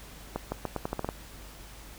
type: accelerating click train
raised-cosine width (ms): 1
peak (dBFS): -16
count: 9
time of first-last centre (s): 0.36-1.089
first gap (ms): 160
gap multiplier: 0.83
effects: added 50 Hz sine -48 dBFS peak until 1.98 s + pink hiss -49 dBFS RMS until 1.98 s